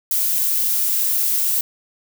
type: noise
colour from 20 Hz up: violet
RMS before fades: -19 dBFS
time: 0.11-1.61 s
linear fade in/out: 2 ms
effects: none